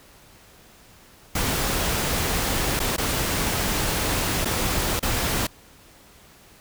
pink noise with dropouts, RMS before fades -24 dBFS, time 1.35-5.47 s, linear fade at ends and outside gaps 5 ms, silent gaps 2.794-2.8 / 2.965-2.98 / 4.448-4.454 / 4.995-5.027 s, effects pink hiss -51 dBFS RMS until 6.6 s

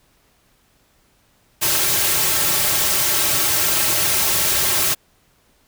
white noise with comb filter, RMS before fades -18 dBFS, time 1.61-4.95 s, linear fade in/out 20 ms, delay 4.1 ms, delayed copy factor -1, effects pink hiss -59 dBFS RMS until 5.67 s

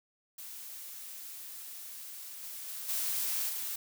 blue noise with level steps, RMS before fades -45 / -43 / -41 / -33 / -37 dBFS, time 0.38-3.76 s, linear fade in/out 5 ms, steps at 2.42 / 2.67 / 2.88 / 3.48 s, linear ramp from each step 20 ms, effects none

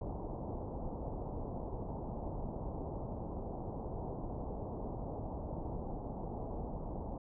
pink low-pass noise, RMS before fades -41 dBFS, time 0.01-7.18 s, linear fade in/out 5 ms, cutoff 920 Hz, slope 48 dB/octave, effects none

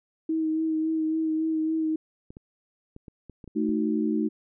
sine tone with vibrato, 317.5 Hz, D#4, 35 cents sharp, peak -23 dBFS, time 0.29-1.96 s, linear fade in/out 5 ms, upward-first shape sine, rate 3.6 Hz, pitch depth 20 cents each way
clicks, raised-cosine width 3 ms, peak -30 dBFS, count 8, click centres 2.305 / 2.369 / 2.964 / 3.082 / 3.297 / 3.442 / 3.477 / 3.692 s
sine chord, D# diminished, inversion second, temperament equal, 220 / 311.1 / 370 Hz, A3 / D#4 / F#4, 0 / 0 / 0 cents, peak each -26 / -26 / -31 dBFS, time 3.55-4.29 s, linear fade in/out 20 ms
effects none

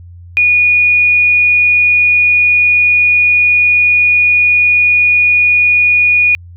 sine tone, 2453 Hz, D#7, 25 cents flat, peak -6 dBFS, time 0.37-6.35 s, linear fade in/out 0 ms, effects added 87 Hz sine -31 dBFS peak until 6.56 s

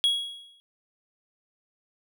triangle tone with exponential decay, 3322 Hz, G#7, in tune, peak -16 dBFS, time 0.04-0.6 s, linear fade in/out 0 ms, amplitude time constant 120 ms, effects none

